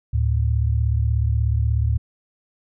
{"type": "tone pair together", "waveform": "sine", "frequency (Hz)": [73.42, 110.01], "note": ["D2", "A2"], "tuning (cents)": [0, 0], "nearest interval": "perfect fifth", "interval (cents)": 700, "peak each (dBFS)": [-19, -20], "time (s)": [0.13, 1.98], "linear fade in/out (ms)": 10, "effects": []}